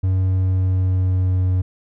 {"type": "tone with pitch glide", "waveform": "triangle", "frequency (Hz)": [93.8, 92.14], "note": ["F#2", "F#2"], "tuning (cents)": [24, -7], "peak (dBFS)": -13, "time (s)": [0.03, 1.62], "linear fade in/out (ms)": 10, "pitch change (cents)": -31, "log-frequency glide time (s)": [0.18, 1.49], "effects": []}